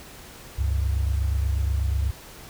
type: tone pair together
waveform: sine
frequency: 69 / 97.24 Hz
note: C#2 / G2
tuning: -7 / -13 cents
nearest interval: tritone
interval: 594 cents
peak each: -21 / -27 dBFS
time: 0.58-2.11 s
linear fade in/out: 10 ms
effects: tanh soft clip ceiling -13 dBFS + pink hiss -44 dBFS RMS until 2.49 s